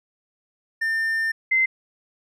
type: tone pair in turn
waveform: triangle / sine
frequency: 1800 / 2069 Hz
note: A6 / C7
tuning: +39 / -20 cents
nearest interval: major second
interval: 241 cents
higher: second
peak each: -19 / -16 dBFS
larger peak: second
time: 0.81-1.32 / 1.51-1.66 s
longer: first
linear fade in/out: 10 ms
effects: none